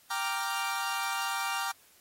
sawtooth chord, G minor seventh, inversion none, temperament equal, 784 / 932.3 / 1174.7 / 1396.9 Hz, G5 / Bb5 / D6 / F6, 0 / 0 / 0 / 0 cents, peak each -32 dBFS, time 0.1-1.72 s, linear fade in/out 10 ms, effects white hiss -61 dBFS RMS until 2 s + AAC 48 kbps

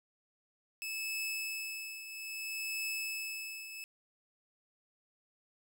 sawtooth tone with tremolo, 2607 Hz, E7, 20 cents flat, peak -31 dBFS, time 0.82-3.84 s, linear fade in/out 0 ms, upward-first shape triangle, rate 0.61 Hz, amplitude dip 70%, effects none

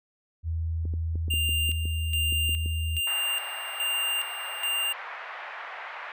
sine tone, 81.7 Hz, E2, 15 cents flat, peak -26 dBFS, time 0.43-3.01 s, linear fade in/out 50 ms
clicks, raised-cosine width 3 ms, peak -26 dBFS, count 11, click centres 0.854 / 0.938 / 1.156 / 1.282 / 1.339 / 1.492 / 1.692 / 1.855 / 2.325 / 2.493 / 2.66 s
square tone with tremolo, 2794 Hz, F7, in tune, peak -26 dBFS, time 1.3-4.93 s, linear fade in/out 10 ms, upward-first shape square, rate 1.2 Hz, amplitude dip 65%
white band-pass noise, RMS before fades -39 dBFS, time 3.07-6.12 s, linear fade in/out 2 ms, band 660 to 2100 Hz, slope 24 dB/octave
effects none

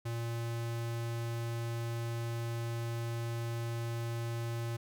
square tone, 116.54 Hz, A#2, in tune, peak -35 dBFS, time 0.05-4.77 s, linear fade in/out 10 ms, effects none

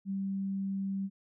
sine tone, 194.8 Hz, G3, 11 cents flat, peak -31 dBFS, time 0.05-1.1 s, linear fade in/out 50 ms, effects none

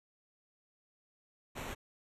pink noise with sample-and-hold, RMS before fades -42 dBFS, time 1.55-1.75 s, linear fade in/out 20 ms, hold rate 4900 Hz, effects resampled to 32000 Hz

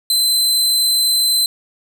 sawtooth tone, 4062 Hz, B7, 48 cents sharp, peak -10 dBFS, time 0.1-1.46 s, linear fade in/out 2 ms, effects none

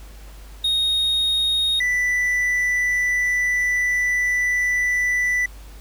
triangle tone pair in turn, 3729 / 1979.4 Hz, A#7 / B6, 0 / +3 cents, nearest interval major seventh, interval 1097 cents, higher first, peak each -16 dBFS, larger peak neither, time 0.64-1.8 / 1.8-5.46 s, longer second, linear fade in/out 5 ms, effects added 50 Hz sine -38 dBFS peak until 5.8 s + pink hiss -48 dBFS RMS until 5.8 s

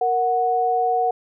sine tone pair together, 466.2 / 737.9 Hz, A#4 / F#5, 0 / -5 cents, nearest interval minor sixth, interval 795 cents, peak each -23 / -18 dBFS, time 0.01-1.11 s, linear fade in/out 5 ms, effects none

